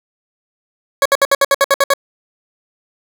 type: tone bursts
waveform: 20% pulse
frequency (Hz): 554.4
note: C#5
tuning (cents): 0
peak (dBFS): -4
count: 10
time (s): 1.02-1.937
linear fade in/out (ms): 2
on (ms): 35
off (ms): 63
effects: none